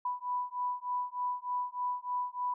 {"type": "beating tone pair", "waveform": "sine", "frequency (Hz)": [987.8, 991.1], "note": ["B5", "B5"], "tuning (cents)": [0, 6], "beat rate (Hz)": 3.3, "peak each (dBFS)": [-35, -35], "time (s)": [0.05, 2.54], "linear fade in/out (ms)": 5, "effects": []}